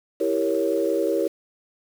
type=chord; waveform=sine; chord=E diminished seventh; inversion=none; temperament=equal with one note detuned; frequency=329.6 / 395 / 466.2 / 554.4 Hz; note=E4 / G4 / Bb4 / Db5; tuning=0 / +13 / 0 / 0 cents; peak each=-25 dBFS; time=0.2-1.28 s; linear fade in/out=10 ms; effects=tanh soft clip ceiling -9 dBFS + 7-bit